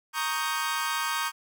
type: chord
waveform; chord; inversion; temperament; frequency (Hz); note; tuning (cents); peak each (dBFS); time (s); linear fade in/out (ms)
sawtooth; Eb dominant seventh; second; equal; 932.3 / 1108.7 / 1244.5 / 1568; Bb5 / Db6 / Eb6 / G6; 0 / 0 / 0 / 0; -29; 0.13-1.32; 50
effects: none